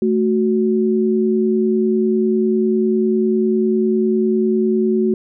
sine tone pair together, 220 / 370 Hz, A3 / F#4, 0 / 0 cents, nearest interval major sixth, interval 900 cents, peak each -16 dBFS, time 0.02-5.14 s, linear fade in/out 2 ms, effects none

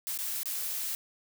blue noise with dropouts, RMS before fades -34 dBFS, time 0.07-0.95 s, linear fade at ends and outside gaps 0 ms, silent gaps 0.176-0.188 / 0.432-0.457 s, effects none

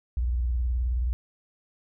sine tone with vibrato, 60.5 Hz, B1, 35 cents flat, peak -23 dBFS, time 0.17-1.13 s, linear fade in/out 0 ms, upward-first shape square, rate 19 Hz, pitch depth 140 cents each way, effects none

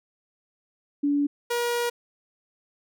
sine / sawtooth tone pair in turn, 287.2 / 477.8 Hz, D4 / A#4, -39 / +43 cents, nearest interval major sixth, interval 882 cents, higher second, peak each -20 dBFS, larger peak neither, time 1.03-1.27 / 1.5-1.9 s, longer second, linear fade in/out 10 ms, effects none

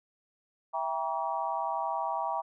sine chord, E diminished seventh, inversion none, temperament just, 659.3 / 791.1 / 949.3 / 1139.2 Hz, E5 / G5 / Bb5 / Db6, 0 / +16 / +31 / +47 cents, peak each -36 / -34 / -33 / -37 dBFS, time 0.73-2.42 s, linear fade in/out 20 ms, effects none

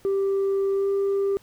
sine tone with pitch glide, 392 to 395.6 Hz, G4 to G4, 0 to +16 cents, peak -18 dBFS, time 0.05-1.37 s, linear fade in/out 0 ms, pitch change +16 cents, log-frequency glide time 0.74-0.88 s, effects tanh soft clip ceiling -19 dBFS + pink hiss -56 dBFS RMS until 1.42 s

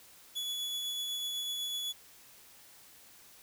40% pulse tone with tremolo, 3405 Hz, G#7, 42 cents sharp, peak -32 dBFS, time 0.35-1.93 s, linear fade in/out 20 ms, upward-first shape triangle, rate 8 Hz, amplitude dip 25%, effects white hiss -57 dBFS RMS until 3.42 s

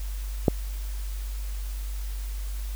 click, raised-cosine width 2 ms, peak -4 dBFS, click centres 0.482 s, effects added 49 Hz sine -29 dBFS peak until 2.75 s + white hiss -46 dBFS RMS until 2.75 s

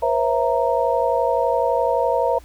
sine tone cluster, 486.2 / 538 / 663 / 930 Hz, B4 / C5 / E5 / A#5, -27 / +48 / +10 / -4 cents, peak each -22 dBFS, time 0.02-2.39 s, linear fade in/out 10 ms, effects added 60 Hz sine -43 dBFS peak until 2.44 s + pink hiss -51 dBFS RMS until 2.44 s

